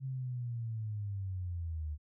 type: linear sweep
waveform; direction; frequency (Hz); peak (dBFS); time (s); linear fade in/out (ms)
sine; down; 134.7 to 73.42; -35; 0-1.98; 50
effects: none